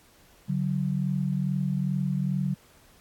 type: tone pair together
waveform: sine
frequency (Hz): 143.61 / 186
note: D3 / F#3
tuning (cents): -38 / +9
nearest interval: major third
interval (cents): 447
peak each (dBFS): -27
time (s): 0.48-2.55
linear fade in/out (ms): 20
effects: pink hiss -58 dBFS RMS until 3 s + AAC 64 kbps